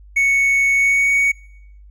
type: tone with pitch glide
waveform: triangle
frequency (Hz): 2217 to 2236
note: C#7 to C#7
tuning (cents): 0 to +14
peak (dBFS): -11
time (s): 0.16-1.32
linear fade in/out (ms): 10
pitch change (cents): +14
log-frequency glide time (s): 0.73-1.11
effects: noise-tail reverb RT60 0.8 s tail -24 dB re dry + added 50 Hz sine -40 dBFS peak until 1.9 s